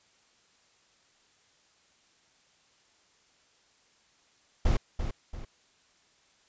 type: noise with echo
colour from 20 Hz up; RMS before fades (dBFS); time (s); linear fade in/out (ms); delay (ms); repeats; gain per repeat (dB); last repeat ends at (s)
brown; -23; 4.65-4.77; 5; 340; 2; -8; 5.45
effects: white hiss -65 dBFS RMS until 6.48 s + resampled to 16000 Hz